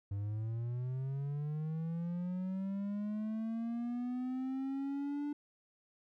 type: linear sweep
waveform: triangle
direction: up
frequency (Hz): 98.3 to 293.7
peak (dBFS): -33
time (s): 0.11-5.33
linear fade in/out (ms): 5
effects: none